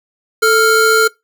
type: tone pair together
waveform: square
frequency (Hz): 440.9 / 1396.9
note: A4 / F6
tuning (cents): +4 / 0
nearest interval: octave + minor sixth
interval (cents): 1996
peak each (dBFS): -12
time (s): 0.42-1.08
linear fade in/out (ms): 10
effects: noise-tail reverb RT60 0.2 s tail -23 dB re dry